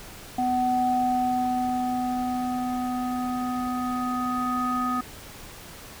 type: tone with low-pass filter sweep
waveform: square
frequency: 250 Hz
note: B3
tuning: 21 cents sharp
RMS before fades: -26 dBFS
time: 0.38-5.01 s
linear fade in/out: 5 ms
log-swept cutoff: 710 to 1300 Hz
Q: 6.3
effects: pink hiss -43 dBFS RMS until 6 s